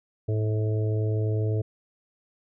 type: harmonic tone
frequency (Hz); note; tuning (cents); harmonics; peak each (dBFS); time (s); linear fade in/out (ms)
108.1; A2; -30; 1 / 3 / 4 / 5 / 6; -23 / -36 / -32 / -41 / -40; 0.28-1.62; 10
effects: none